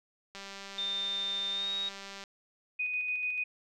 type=click train; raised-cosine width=0.2 ms; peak=-27 dBFS; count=373; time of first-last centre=0.35-2.238 s; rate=197 Hz
type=tone with pitch glide; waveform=sine; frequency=3613 to 3769 Hz; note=A7 to A#7; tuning=+45 to +18 cents; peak=-31 dBFS; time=0.78-1.89 s; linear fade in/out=5 ms; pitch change=+73 cents; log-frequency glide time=1.52-1.72 s
type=tone with tremolo; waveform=sine; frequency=2489 Hz; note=D#7; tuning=in tune; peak=-29 dBFS; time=2.79-3.44 s; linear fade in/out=10 ms; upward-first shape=square; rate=6.8 Hz; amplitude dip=30%
effects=none